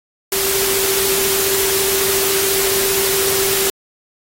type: tone in noise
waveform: sine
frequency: 390 Hz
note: G4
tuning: 9 cents flat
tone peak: -21 dBFS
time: 0.32-3.7 s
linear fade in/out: 2 ms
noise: white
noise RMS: -18 dBFS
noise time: 0.32-3.7 s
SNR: -6 dB
effects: AAC 48 kbps